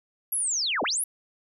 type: linear two-way sweep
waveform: sine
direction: down then up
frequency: 11590 to 207.7 to 11590 Hz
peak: -24 dBFS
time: 0.32-1.04 s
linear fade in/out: 5 ms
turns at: 0.83 s
effects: none